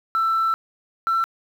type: tone pair in turn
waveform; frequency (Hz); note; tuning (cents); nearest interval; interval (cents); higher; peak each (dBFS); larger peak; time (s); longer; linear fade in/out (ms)
sine; 1332 / 1342.8; E6 / E6; +18 / +32; unison; 14; second; -16; neither; 0.15-0.54 / 1.07-1.24; first; 0
effects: tanh soft clip ceiling -15 dBFS + 8-bit